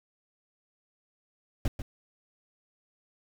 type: noise with echo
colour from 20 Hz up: brown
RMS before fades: -26 dBFS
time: 1.65-1.68 s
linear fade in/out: 2 ms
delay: 140 ms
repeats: 1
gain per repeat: -9 dB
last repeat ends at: 1.82 s
effects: none

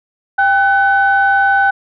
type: tone pair together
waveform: sine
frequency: 791.8 / 1506 Hz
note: G5 / F#6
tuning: +17 / +30 cents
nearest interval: major seventh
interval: 1113 cents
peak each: -11 dBFS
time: 0.38-1.71 s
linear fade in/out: 10 ms
effects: tanh soft clip ceiling -2 dBFS

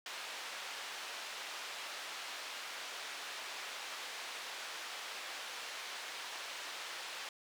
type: band-pass noise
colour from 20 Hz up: white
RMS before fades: -45 dBFS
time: 0.06-7.29 s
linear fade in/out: 2 ms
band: 600 to 3900 Hz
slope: 12 dB/octave
effects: none

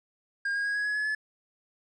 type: tone with pitch steps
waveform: triangle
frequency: 1616 / 1632.9 / 1650 / 1667.2 / 1684.6 / 1702.2 / 1720 Hz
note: G#6 / G#6 / G#6 / G#6 / G#6 / G#6 / A6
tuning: -48 / -30 / -12 / +6 / +24 / +42 / -40 cents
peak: -25 dBFS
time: 0.45-1.15 s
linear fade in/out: 5 ms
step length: 100 ms
effects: resampled to 22050 Hz + 11-bit

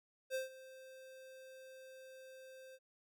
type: tone with ADSR envelope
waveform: square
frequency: 523.3 Hz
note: C5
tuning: in tune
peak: -36 dBFS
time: 0.3-2.79 s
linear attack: 48 ms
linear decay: 140 ms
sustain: -18 dB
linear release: 47 ms
effects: none

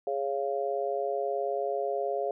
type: harmonic tone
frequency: 138.59 Hz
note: C#3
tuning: in tune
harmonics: 3 / 4 / 5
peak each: -32 / -32 / -32 dBFS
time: 0.07-2.31 s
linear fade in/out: 2 ms
effects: none

